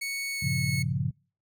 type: tone with pitch glide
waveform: sawtooth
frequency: 2217 to 2194 Hz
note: C#7 to C#7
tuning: 0 to -18 cents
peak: -27 dBFS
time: 0.01-0.83 s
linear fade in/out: 10 ms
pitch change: -18 cents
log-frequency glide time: 0.33-0.46 s
type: chord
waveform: sine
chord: G half-diminished seventh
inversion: none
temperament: equal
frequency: 98 / 116.54 / 138.59 / 174.61 Hz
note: G2 / Bb2 / Db3 / F3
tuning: 0 / 0 / 0 / 0 cents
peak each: -33 / -33 / -28 / -33 dBFS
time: 0.42-1.11 s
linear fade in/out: 10 ms
effects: noise-tail reverb RT60 0.4 s tail -26 dB re dry